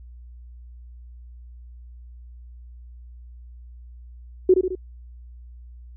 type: tone with echo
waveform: sine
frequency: 370 Hz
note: F#4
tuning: in tune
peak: -10 dBFS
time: 4.49-4.54 s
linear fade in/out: 5 ms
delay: 71 ms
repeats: 3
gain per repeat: -5 dB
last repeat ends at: 4.753 s
effects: added 60 Hz sine -40 dBFS peak until 5.96 s